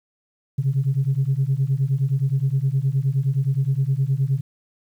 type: beating tone pair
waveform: sine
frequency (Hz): 130.81 / 140.41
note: C3 / C#3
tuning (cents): 0 / +23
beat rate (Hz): 9.6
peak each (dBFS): -20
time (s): 0.58-4.41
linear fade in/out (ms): 10
effects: tanh soft clip ceiling -12 dBFS + 9-bit